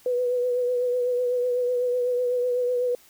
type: tone with vibrato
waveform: sine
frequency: 493.9 Hz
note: B4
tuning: in tune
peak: -21 dBFS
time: 0.06-2.95 s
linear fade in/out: 2 ms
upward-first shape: triangle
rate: 8 Hz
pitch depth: 36 cents each way
effects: white hiss -55 dBFS RMS until 3.09 s